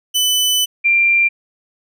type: tone pair in turn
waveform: sawtooth / sine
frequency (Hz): 3000 / 2375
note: F#7 / D7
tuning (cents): +23 / +19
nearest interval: major third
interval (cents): 404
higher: first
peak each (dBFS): -10 / -10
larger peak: neither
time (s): 0.14-0.66 / 0.84-1.29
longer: first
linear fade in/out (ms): 20
effects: none